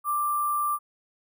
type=tone with sample-and-hold; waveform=sine; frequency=1180 Hz; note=D6; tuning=8 cents sharp; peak=-23 dBFS; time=0.04-0.79 s; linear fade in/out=50 ms; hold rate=11025 Hz; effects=none